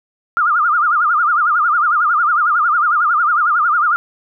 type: tone with vibrato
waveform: sine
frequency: 1304 Hz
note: E6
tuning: 19 cents flat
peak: -11 dBFS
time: 0.37-3.96 s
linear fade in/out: 0 ms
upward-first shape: sine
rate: 11 Hz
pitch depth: 170 cents each way
effects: none